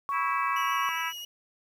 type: tone with pitch glide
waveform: sine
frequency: 1115 to 1107.9 Hz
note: C#6 to C#6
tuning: +10 to -1 cents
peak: -27 dBFS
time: 0.09-0.89 s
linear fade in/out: 0 ms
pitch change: -11 cents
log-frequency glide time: 0.21-0.47 s
type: harmonic tone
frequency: 327.8 Hz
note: E4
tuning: 10 cents flat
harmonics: 3 / 4 / 5 / 6 / 7 / 8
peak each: -34 / -35 / -36 / -37 / -37 / -38 dBFS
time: 0.11-1.13 s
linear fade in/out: 50 ms
type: tone with vibrato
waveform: 35% pulse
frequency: 2894 Hz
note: F#7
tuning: 39 cents flat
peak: -35 dBFS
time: 0.56-1.25 s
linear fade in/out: 5 ms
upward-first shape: triangle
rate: 7.5 Hz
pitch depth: 22 cents each way
effects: 9-bit